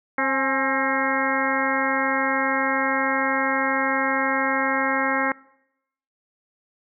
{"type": "harmonic tone with a mistuned harmonic", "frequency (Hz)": 267.3, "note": "C4", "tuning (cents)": 37, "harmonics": [1, 2, 3, 4, 5, 6, 7, 8], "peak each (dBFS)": [-28, -28, -28, -28, -28, -28, -28, -28], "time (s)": [0.18, 5.32], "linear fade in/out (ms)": 2, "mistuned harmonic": 3, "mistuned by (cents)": 56, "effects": ["noise-tail reverb RT60 0.8 s tail -22 dB re dry"]}